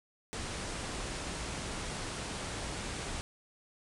pink low-pass noise, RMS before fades -39 dBFS, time 0.33-3.21 s, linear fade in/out 0 ms, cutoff 10000 Hz, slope 96 dB/octave, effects none

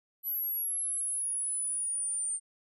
sine linear sweep, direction down, 11840 to 8880 Hz, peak -30 dBFS, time 0.23-2.4 s, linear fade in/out 50 ms, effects none

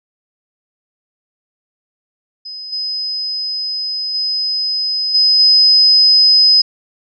sine tone with level steps, 5040 Hz, D#8, 21 cents sharp, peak -26 / -18 / -15 / -8 / -6 dBFS, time 2.45-6.62 s, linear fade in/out 10 ms, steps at 2.72 / 4.14 / 5.14 / 5.39 s, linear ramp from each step 10 ms, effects none

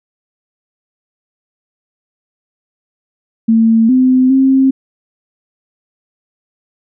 sine tone with pitch steps, 225.4 / 256.8 / 266.3 Hz, A3 / C4 / C4, +42 / -32 / +31 cents, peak -6 dBFS, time 3.48-4.71 s, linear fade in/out 10 ms, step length 410 ms, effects none

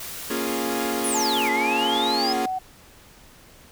white noise, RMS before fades -35 dBFS, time 0-1.49 s, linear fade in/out 5 ms
sawtooth chord, Bb minor seventh, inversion none, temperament equal, 233.1 / 277.2 / 349.2 / 415.3 Hz, Bb3 / Db4 / F4 / Ab4, 0 / 0 / 0 / 0 cents, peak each -26 dBFS, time 0.3-2.46 s, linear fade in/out 5 ms
sine exponential two-way sweep, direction down then up, 11175 to 1975 to 5190 Hz, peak -24 dBFS, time 1.04-2.33 s, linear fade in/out 5 ms, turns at 1.5 s
sine tone with pitch glide, 860 to 748.7 Hz, A5 to F#5, -40 to +20 cents, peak -24 dBFS, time 1.14-2.59 s, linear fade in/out 10 ms, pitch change -240 cents, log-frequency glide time 2.13-2.36 s
effects pink hiss -50 dBFS RMS until 3.71 s

